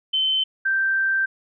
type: tone pair in turn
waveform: sine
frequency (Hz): 3072 / 1566.5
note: G7 / G6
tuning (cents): -36 / -2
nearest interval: octave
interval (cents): 1166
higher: first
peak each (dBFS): -18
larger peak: neither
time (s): 0.13-0.44 / 0.65-1.26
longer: second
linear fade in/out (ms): 10
effects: none